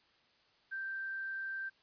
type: tone with quantisation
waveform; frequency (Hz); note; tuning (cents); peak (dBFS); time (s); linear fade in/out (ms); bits
sine; 1568; G6; 0; -37; 0.71-1.7; 20; 11
effects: white hiss -69 dBFS RMS until 1.82 s + resampled to 11025 Hz